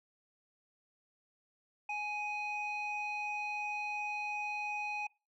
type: tone pair together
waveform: sine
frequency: 834.6 / 2501 Hz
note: G#5 / D#7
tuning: +8 / +8 cents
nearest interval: octave + perfect fifth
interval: 1900 cents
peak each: -37 / -36 dBFS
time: 1.89-5.07 s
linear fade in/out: 5 ms
effects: noise-tail reverb RT60 0.3 s tail -25 dB re dry + tanh soft clip ceiling -31 dBFS